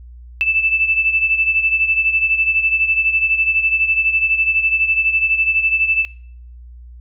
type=beating tone pair; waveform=sine; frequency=2637 / 2649 Hz; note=E7 / E7; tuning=0 / +8 cents; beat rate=12 Hz; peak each=-15 / -20 dBFS; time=0.41-6.05 s; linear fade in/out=0 ms; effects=noise-tail reverb RT60 0.6 s tail -22 dB re dry + added 60 Hz sine -35 dBFS peak until 7 s